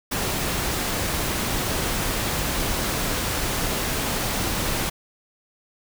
pink noise, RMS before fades -25 dBFS, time 0.11-4.9 s, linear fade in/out 10 ms, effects none

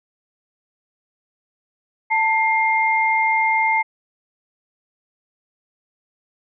sine tone pair together, 888.8 / 2114 Hz, A5 / C7, +17 / +17 cents, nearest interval octave + minor third, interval 1500 cents, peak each -18 dBFS, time 2.1-3.83 s, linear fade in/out 20 ms, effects none

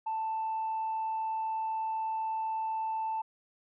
sine tone, 884 Hz, A5, 8 cents sharp, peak -29 dBFS, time 0.06-3.22 s, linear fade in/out 10 ms, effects tanh soft clip ceiling -27 dBFS

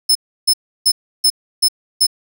sawtooth tone bursts, 5230 Hz, E8, 15 cents flat, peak -7 dBFS, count 6, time 0.09-2.068 s, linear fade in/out 10 ms, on 63 ms, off 320 ms, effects none

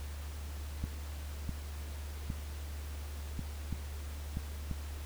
clicks, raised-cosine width 5 ms, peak -24 dBFS, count 7, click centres 0.84 / 1.493 / 2.302 / 3.393 / 3.727 / 4.371 / 4.713 s, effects added 73 Hz sine -39 dBFS peak until 5.05 s + pink hiss -51 dBFS RMS until 5.05 s

